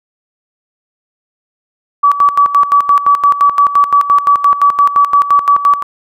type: tone with tremolo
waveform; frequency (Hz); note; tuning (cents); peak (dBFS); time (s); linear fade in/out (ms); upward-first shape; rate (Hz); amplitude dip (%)
sine; 1146; D6; -43; -4; 2.03-5.83; 10; square; 5.8; 75
effects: none